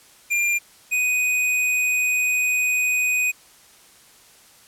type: tone pair in turn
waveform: square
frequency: 2395 / 2493 Hz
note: D7 / D#7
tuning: +33 / +3 cents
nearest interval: minor second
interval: 70 cents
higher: second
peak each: -19 dBFS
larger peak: neither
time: 0.3-0.59 / 0.91-3.32 s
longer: second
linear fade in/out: 20 ms
effects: white hiss -51 dBFS RMS until 4.67 s + low-pass 12000 Hz 12 dB/octave